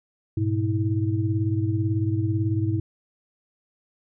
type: tone cluster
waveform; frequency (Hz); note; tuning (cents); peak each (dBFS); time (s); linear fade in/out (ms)
sine; 102.5 / 120.6 / 322.4; G#2 / B2 / E4; -22 / -41 / -38; -23 / -27 / -27; 0.37-2.8; 5
effects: none